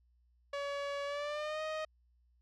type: tone with pitch glide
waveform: sawtooth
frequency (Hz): 566 to 624.4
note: C#5 to D#5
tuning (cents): +36 to +6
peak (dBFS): -32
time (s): 0.53-1.85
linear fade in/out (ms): 5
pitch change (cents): +170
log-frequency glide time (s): 1.05-1.62
effects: added 60 Hz sine -67 dBFS peak until 2.41 s + low-pass 4000 Hz 12 dB/octave